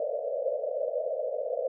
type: band-pass noise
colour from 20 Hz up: white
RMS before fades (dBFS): -31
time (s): 0-1.68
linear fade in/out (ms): 2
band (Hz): 480 to 640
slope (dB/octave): 96
effects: none